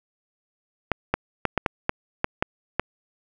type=clicks; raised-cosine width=0.5 ms; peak=-5 dBFS; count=9; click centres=0.917 / 1.14 / 1.453 / 1.577 / 1.662 / 1.894 / 2.244 / 2.425 / 2.796 s; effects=none